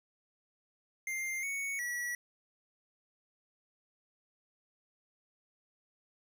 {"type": "tone with pitch steps", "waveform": "square", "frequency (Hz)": [2102, 2222, 1936], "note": ["C7", "C#7", "B6"], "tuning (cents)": [7, 4, -35], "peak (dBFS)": -35, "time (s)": [1.07, 2.15], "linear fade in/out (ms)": 2, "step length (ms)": 360, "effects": []}